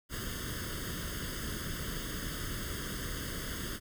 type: noise with comb filter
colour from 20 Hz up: pink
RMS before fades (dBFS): -38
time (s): 0.09-3.8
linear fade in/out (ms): 50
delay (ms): 0.61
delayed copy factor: +0.95
effects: none